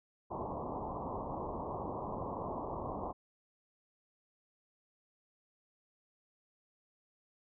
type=low-pass noise; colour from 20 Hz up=white; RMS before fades=-40 dBFS; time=0.3-3.13 s; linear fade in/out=20 ms; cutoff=1100 Hz; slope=96 dB/octave; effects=none